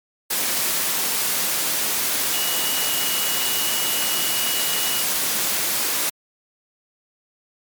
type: tone in noise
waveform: sine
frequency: 2910 Hz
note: F#7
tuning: 29 cents flat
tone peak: -28 dBFS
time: 2.33-5.03 s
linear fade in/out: 10 ms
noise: white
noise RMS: -22 dBFS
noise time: 0.3-6.1 s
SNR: -9 dB
effects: high-pass 150 Hz 12 dB/octave + MP3 96 kbps